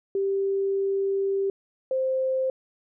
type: tone pair in turn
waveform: sine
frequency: 392 / 523.3 Hz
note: G4 / C5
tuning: 0 / 0 cents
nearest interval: perfect fourth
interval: 500 cents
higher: second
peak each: -22 dBFS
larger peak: neither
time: 0.15-1.5 / 1.91-2.5 s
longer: first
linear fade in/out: 2 ms
effects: none